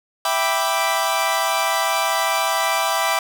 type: chord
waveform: sawtooth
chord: E minor seventh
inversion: none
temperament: equal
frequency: 659.3 / 784 / 987.8 / 1174.7 Hz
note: E5 / G5 / B5 / D6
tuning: 0 / 0 / 0 / 0 cents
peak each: -20 dBFS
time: 0.25-3.19 s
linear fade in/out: 2 ms
effects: none